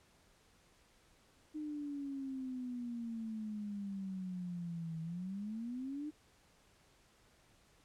sine exponential two-way sweep, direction down then up, 307.6 to 160.5 to 307.6 Hz, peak -39 dBFS, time 1.54-6.11 s, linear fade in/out 20 ms, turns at 5.01 s, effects pink hiss -68 dBFS RMS until 7.84 s + low-pass 10000 Hz 12 dB/octave

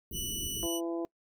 pink band-stop noise, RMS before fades -41 dBFS, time 0.11-0.67 s, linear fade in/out 2 ms, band 440 to 11000 Hz, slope 96 dB/octave
15% pulse tone, 2960 Hz, F#7, in tune, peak -27 dBFS, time 0.12-0.81 s, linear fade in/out 50 ms
harmonic tone, 168 Hz, E3, 33 cents sharp, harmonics 2 / 3 / 4 / 5 / 6, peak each -32 / -41 / -40 / -50 / -49 dBFS, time 0.63-1.05 s, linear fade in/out 0 ms
effects noise-tail reverb RT60 0.1 s tail -24 dB re dry

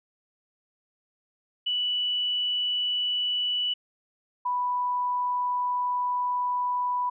sine tone pair in turn, 2960 / 987.8 Hz, F#7 / B5, 0 / 0 cents, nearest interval octave + perfect fifth, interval 1900 cents, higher first, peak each -24 dBFS, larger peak neither, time 1.66-3.74 / 4.45-7.1 s, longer second, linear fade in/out 10 ms, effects none

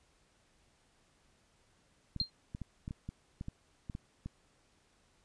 clicks, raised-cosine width 5 ms, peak -28 dBFS, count 12, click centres 2.163 / 2.214 / 2.549 / 2.617 / 2.879 / 2.909 / 3.09 / 3.411 / 3.484 / 3.898 / 3.951 / 4.26 s
sine tone with exponential decay, 4186 Hz, C8, in tune, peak -25 dBFS, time 2.2-2.3 s, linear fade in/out 1 ms, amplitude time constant 20 ms
effects pink hiss -70 dBFS RMS until 5.24 s + resampled to 22050 Hz

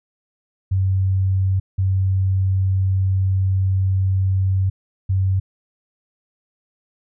sine tone bursts at uneven times, 95.2 Hz, F#2, 50 cents sharp, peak -15 dBFS, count 3, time 0.71-1.6 / 1.78-4.7 / 5.09-5.4 s, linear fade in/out 10 ms, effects none

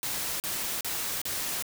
white noise bursts, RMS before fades -32 dBFS, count 4, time 0.03-1.624 s, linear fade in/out 0 ms, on 370 ms, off 38 ms, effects none

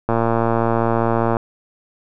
click train, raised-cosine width 1 ms, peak -4 dBFS, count 148, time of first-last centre 0.09-1.368 s, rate 115 Hz, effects none

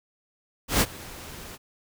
pink noise with ADSR envelope, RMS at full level -19 dBFS, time 0.68-1.58 s, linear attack 130 ms, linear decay 44 ms, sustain -22 dB, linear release 36 ms, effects none

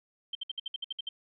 sine tone bursts, 3136 Hz, G7, in tune, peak -32 dBFS, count 10, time 0.33-1.09 s, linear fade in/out 5 ms, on 22 ms, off 60 ms, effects none

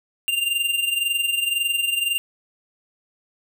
square tone with amplitude modulation, 2789 Hz, F7, 3 cents flat, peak -18 dBFS, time 0.28-2.18 s, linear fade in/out 0 ms, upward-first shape sine, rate 21.9 Hz, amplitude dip 65%, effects none

